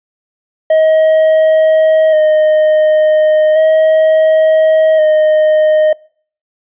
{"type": "tone with vibrato", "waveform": "triangle", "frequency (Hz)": 625, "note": "D#5", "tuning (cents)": 8, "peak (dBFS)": -4, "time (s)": [0.7, 5.93], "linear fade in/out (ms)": 5, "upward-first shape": "square", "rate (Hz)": 0.35, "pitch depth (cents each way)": 19, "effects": ["noise-tail reverb RT60 0.5 s tail -25 dB re dry", "resampled to 8000 Hz"]}